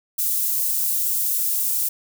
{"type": "high-pass noise", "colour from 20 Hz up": "white", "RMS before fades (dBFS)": -22, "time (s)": [0.18, 1.89], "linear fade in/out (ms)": 10, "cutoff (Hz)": 10000, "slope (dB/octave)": 12, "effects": []}